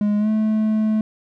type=tone with pitch glide; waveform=triangle; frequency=207.7 to 216.6 Hz; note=G#3 to A3; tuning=0 to -27 cents; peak=-14 dBFS; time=0.01-1.01 s; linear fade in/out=2 ms; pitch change=+73 cents; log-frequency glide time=0.18-0.29 s; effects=none